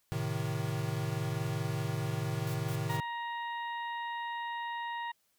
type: chord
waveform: square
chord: A diminished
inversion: none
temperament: equal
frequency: 110 / 130.81 / 155.56 Hz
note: A2 / C3 / Eb3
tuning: 0 / 0 / 0 cents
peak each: -37 dBFS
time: 0.12-3 s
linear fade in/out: 0 ms
type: noise bursts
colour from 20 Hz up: white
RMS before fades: -48 dBFS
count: 3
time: 2.47-2.969 s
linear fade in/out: 2 ms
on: 73 ms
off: 140 ms
type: harmonic tone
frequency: 940 Hz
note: A#5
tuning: 14 cents sharp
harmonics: 1 / 2 / 3 / 4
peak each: -36 / -41 / -50 / -51 dBFS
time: 2.89-5.12 s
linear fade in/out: 10 ms
effects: white hiss -74 dBFS RMS until 5.38 s